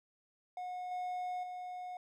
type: tone with level steps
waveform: triangle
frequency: 726 Hz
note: F#5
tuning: 33 cents flat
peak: -37 / -34 / -39 dBFS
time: 0.57-1.97 s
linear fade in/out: 2 ms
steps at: 0.91 / 1.43 s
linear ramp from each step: 5 ms
effects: none